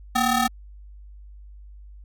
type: ring-modulated tone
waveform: 20% pulse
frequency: 507 Hz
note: B4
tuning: 45 cents sharp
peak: -11 dBFS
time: 0.15-0.48 s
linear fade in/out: 10 ms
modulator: 272 Hz
effects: added 50 Hz sine -41 dBFS peak until 2.04 s